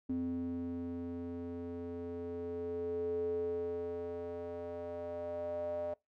square tone with band-pass filter sweep, 86.1 Hz, F2, 24 cents flat, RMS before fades -39 dBFS, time 0.09-5.94 s, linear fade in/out 5 ms, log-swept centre 280 to 620 Hz, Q 8.4, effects noise-tail reverb RT60 0.2 s tail -23 dB re dry

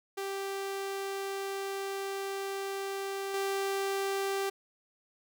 sawtooth tone with level steps, 392 Hz, G4, in tune, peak -30 / -26 dBFS, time 0.17-4.5 s, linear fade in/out 10 ms, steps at 3.34 s, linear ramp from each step 2 ms, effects none

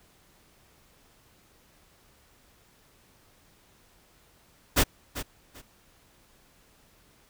pink noise with echo, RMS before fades -20 dBFS, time 4.76-4.84 s, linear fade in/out 20 ms, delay 390 ms, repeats 2, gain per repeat -13 dB, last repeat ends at 5.62 s, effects pink hiss -61 dBFS RMS until 7.29 s

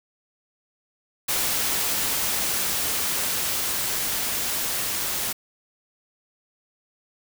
white noise with level ramp, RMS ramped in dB -24 to -27 dBFS, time 1.28-5.33 s, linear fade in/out 10 ms, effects none

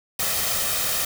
white noise with comb filter, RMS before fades -24 dBFS, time 0.19-1.05 s, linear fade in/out 5 ms, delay 1.6 ms, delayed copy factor +0.5, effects none

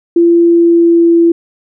sine tone with pitch glide, 340.5 to 337 Hz, F4 to E4, -44 to +38 cents, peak -4 dBFS, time 0.16-1.32 s, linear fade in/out 5 ms, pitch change -18 cents, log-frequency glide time 0.4-1.13 s, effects none

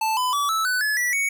square tone with pitch steps, 880 / 1005 / 1147.8 / 1310.9 / 1497.2 / 1709.9 / 1952.8 / 2230 Hz, A5 / B5 / D6 / E6 / F#6 / A6 / B6 / C#7, 0 / +30 / -40 / -10 / +20 / -50 / -20 / +10 cents, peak -21 dBFS, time 0.01-1.29 s, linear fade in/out 5 ms, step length 160 ms, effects none

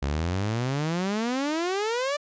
sawtooth exponential sweep, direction up, 66.7 to 597 Hz, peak -21 dBFS, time 0.02-2.17 s, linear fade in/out 10 ms, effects resampled to 16000 Hz

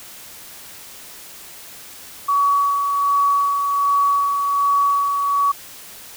sine tone with tremolo, 1131 Hz, C#6, 34 cents sharp, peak -13 dBFS, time 2.28-5.52 s, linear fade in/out 10 ms, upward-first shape sine, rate 1.3 Hz, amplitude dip 40%, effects white hiss -39 dBFS RMS until 6.16 s

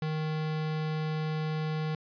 square tone, 155.7 Hz, D#3, 2 cents sharp, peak -30 dBFS, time 0.02-1.95 s, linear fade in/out 2 ms, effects resampled to 11025 Hz

